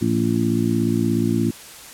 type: harmonic tone with a mistuned harmonic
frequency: 56.9 Hz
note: A#1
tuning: 41 cents flat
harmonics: 2 / 3 / 4 / 5 / 6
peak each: -24 / -25 / -21 / -24 / -24 dBFS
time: 0.01-1.51 s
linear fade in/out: 10 ms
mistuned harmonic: 2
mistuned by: -48 cents
effects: white hiss -40 dBFS RMS until 1.93 s + low-pass 12000 Hz 12 dB/octave